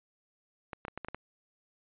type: clicks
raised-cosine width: 0.5 ms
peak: -23 dBFS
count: 7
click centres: 0.732 / 0.851 / 0.882 / 0.976 / 1.047 / 1.085 / 1.146 s
effects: resampled to 8000 Hz